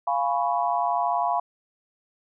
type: chord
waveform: sine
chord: C# dominant seventh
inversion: first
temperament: equal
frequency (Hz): 698.5 / 830.6 / 987.8 / 1108.7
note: E#5 / G#5 / B5 / C#6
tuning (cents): 0 / 0 / 0 / 0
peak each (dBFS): -25 / -28 / -26 / -31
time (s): 0.07-1.4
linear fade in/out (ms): 5
effects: none